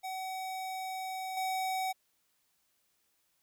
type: tone with level steps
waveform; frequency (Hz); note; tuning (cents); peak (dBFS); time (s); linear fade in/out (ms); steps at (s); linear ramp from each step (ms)
square; 755; F#5; +35; -37 / -32; 0.03-1.93; 20; 1.37; 2
effects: white hiss -75 dBFS RMS until 3.42 s